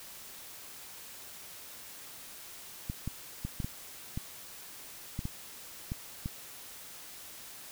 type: clicks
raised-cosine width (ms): 5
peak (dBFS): -22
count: 10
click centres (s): 2.899 / 3.076 / 3.45 / 3.602 / 3.645 / 4.175 / 5.191 / 5.254 / 5.919 / 6.259
effects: white hiss -48 dBFS RMS until 7.71 s